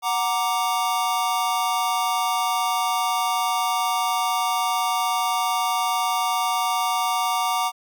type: chord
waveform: square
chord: Gb augmented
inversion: none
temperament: equal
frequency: 740 / 932.3 / 1174.7 Hz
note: Gb5 / Bb5 / D6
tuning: 0 / 0 / 0 cents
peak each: -26 dBFS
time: 0.02-7.72 s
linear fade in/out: 50 ms
effects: none